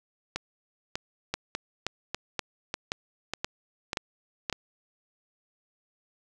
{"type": "two click trains", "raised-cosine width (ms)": 0.2, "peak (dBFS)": [-11, -13], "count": [7, 8], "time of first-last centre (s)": [[1.34, 4.498], [0.36, 4.527]], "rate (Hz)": [1.9, 1.68], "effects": []}